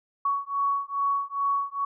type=beating tone pair; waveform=sine; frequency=1118 / 1120.4 Hz; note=C#6 / C#6; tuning=+14 / +18 cents; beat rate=2.4 Hz; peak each=-27 dBFS; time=0.25-1.85 s; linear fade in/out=5 ms; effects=none